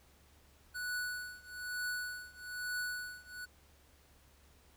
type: tone with tremolo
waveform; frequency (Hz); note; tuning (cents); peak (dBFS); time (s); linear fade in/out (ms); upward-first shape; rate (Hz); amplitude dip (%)
square; 1477; F#6; -3; -35; 0.74-3.46; 20; triangle; 1.1; 95
effects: added 71 Hz sine -65 dBFS peak until 4.76 s + pink hiss -66 dBFS RMS until 4.76 s